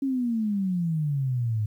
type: exponential sweep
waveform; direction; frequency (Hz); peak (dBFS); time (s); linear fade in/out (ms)
sine; down; 277.2 to 104.2; -23; 0.02-1.66; 5
effects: 10-bit